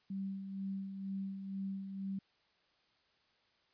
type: tone with tremolo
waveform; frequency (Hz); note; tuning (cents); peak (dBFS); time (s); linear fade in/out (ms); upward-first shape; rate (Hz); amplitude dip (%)
sine; 194.2; G3; -16; -36; 0.1-2.19; 5; sine; 2.1; 50
effects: white hiss -73 dBFS RMS until 3.73 s + resampled to 11025 Hz